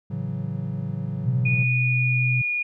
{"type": "chord", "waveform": "triangle", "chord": "F# minor seventh", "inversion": "first", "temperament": "equal", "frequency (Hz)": [110, 138.59, 164.81, 185], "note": ["A2", "C#3", "E3", "F#3"], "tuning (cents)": [0, 0, 0, 0], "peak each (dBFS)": [-30, -28, -31, -30], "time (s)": [0.1, 1.64], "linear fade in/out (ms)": 10}
{"type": "tone", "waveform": "sine", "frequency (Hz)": 125.4, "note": "B2", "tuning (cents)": 27, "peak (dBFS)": -20, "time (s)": [1.25, 2.42], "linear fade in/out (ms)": 10}
{"type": "tone with pitch glide", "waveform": "sine", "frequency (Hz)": [2461, 2441], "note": ["D#7", "D#7"], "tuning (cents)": [-20, -34], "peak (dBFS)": -22, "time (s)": [1.45, 2.63], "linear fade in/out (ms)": 10, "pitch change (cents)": -14, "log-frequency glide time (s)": [1.75, 2.28]}
{"effects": []}